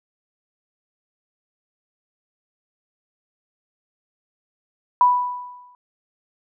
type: tone with exponential decay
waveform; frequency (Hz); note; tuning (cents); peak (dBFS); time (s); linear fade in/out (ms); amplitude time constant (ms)
sine; 987; B5; -1; -9; 5.01-5.75; 1; 160
effects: none